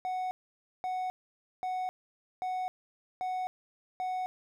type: tone bursts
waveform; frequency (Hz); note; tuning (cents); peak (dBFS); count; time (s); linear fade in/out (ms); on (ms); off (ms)
triangle; 740; F#5; 0; -29; 6; 0.05-4.26; 0; 260; 530
effects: none